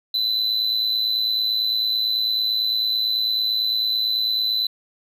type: tone with amplitude modulation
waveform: triangle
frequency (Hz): 4013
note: B7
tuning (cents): +27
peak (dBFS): -15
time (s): 0.14-4.67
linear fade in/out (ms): 5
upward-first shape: sine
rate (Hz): 109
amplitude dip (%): 65
effects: none